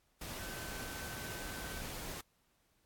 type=tone in noise; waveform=sine; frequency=1532 Hz; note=G6; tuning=40 cents flat; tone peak=-49 dBFS; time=0.39-1.81 s; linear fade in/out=5 ms; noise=pink; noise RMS=-44 dBFS; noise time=0.21-2.21 s; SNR=-8 dB; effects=pink hiss -75 dBFS RMS until 2.85 s + AAC 64 kbps